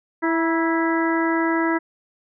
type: harmonic tone with a mistuned harmonic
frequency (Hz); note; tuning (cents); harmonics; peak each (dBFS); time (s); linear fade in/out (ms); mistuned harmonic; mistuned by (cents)
329.6; E4; 0; 1 / 2 / 3 / 4 / 5 / 6; -20 / -29 / -26 / -29 / -28 / -29; 0.22-1.79; 20; 3; -36
effects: none